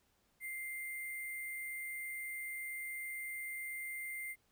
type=tone with sample-and-hold; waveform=sine; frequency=2093 Hz; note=C7; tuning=in tune; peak=-40 dBFS; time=0.4-4.36 s; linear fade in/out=50 ms; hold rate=11025 Hz; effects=pink hiss -75 dBFS RMS until 4.51 s